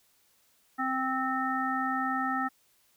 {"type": "harmonic tone", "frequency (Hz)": 261.6, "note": "C4", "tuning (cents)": 0, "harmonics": [1, 3, 5, 7], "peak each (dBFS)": [-33, -33, -31, -35], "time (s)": [0.78, 2.49], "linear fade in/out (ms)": 20, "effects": ["white hiss -67 dBFS RMS until 2.96 s"]}